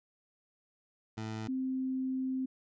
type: tone pair in turn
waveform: 20% pulse / sine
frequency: 110 / 260.9 Hz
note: A2 / C4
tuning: 0 / -5 cents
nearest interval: octave + minor third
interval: 1495 cents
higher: second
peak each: -32 / -31 dBFS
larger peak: second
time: 1.17-1.48 / 1.48-2.46 s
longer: second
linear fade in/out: 10 ms
effects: resampled to 16000 Hz